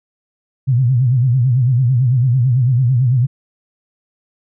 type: tone with vibrato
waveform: sine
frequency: 125.6 Hz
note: B2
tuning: 30 cents sharp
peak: -10 dBFS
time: 0.67-3.27 s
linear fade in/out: 20 ms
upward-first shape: sine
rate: 9 Hz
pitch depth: 130 cents each way
effects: none